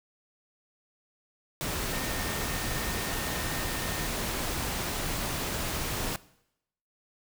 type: tone in noise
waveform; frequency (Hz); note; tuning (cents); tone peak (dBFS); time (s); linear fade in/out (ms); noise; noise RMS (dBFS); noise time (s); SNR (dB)
sine; 1828; A#6; -34; -41; 1.93-4.07; 0; pink; -32; 1.61-6.16; -12
effects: noise-tail reverb RT60 0.8 s tail -20 dB re dry